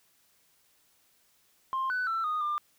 sine tone with pitch steps, 1056 / 1497 / 1336 / 1236 / 1197 Hz, C6 / F#6 / E6 / D#6 / D6, +16 / +20 / +23 / -12 / +33 cents, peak -26 dBFS, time 1.73-2.58 s, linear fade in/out 0 ms, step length 170 ms, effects tanh soft clip ceiling -25 dBFS + white hiss -67 dBFS RMS until 2.78 s

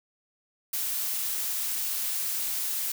blue noise, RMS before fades -30 dBFS, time 0.73-2.92 s, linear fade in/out 5 ms, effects none

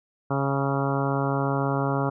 harmonic tone with a mistuned harmonic, 138 Hz, C#3, 7 cents flat, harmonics 1 / 2 / 3 / 4 / 5 / 6 / 7 / 8 / 9 / 10, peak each -26 / -29 / -31 / -32 / -33 / -34 / -34 / -35 / -36 / -36 dBFS, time 0.3-2.1 s, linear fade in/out 10 ms, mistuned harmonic 8, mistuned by +17 cents, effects none

